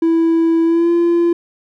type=tone with pitch glide; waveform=triangle; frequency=329.6 to 342 Hz; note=E4 to F4; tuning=0 to -36 cents; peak=-8 dBFS; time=0.02-1.33 s; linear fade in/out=5 ms; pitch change=+64 cents; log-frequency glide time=0.64-0.91 s; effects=tanh soft clip ceiling -4 dBFS